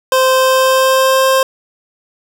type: tone with pitch glide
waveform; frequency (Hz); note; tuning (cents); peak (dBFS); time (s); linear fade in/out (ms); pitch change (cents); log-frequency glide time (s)
25% pulse; 520 to 528.8; C5 to C5; -11 to +18; -5; 0.12-1.43; 2; +29; 0.35-1.26
effects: 7-bit